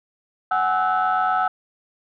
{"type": "tone cluster", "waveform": "sine", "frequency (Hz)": [744, 832, 1306, 1495], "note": ["F#5", "G#5", "E6", "F#6"], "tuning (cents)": [9, 3, -17, 17], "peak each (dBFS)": [-20, -26, -21, -27], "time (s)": [0.51, 1.48], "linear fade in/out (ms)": 5, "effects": ["tanh soft clip ceiling -11 dBFS"]}